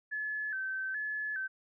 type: tone with vibrato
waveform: sine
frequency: 1627 Hz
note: G#6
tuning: 36 cents flat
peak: -33 dBFS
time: 0.11-1.48 s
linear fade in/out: 20 ms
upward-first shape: square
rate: 1.2 Hz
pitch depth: 91 cents each way
effects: none